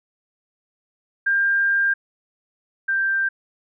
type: tone pair in turn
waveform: sine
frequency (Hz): 1597 / 1575.9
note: G6 / G6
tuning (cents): +32 / +9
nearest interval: unison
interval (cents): 23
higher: first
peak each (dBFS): -16 / -18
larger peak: first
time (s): 1.26-1.94 / 2.88-3.29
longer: first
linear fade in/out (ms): 10
effects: none